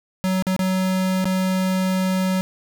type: tone with dropouts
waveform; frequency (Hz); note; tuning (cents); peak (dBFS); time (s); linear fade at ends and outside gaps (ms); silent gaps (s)
square; 187.1; F#3; +20; -19; 0.24-2.41; 0; 0.424-0.468 / 0.564-0.592 / 1.244-1.255
effects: none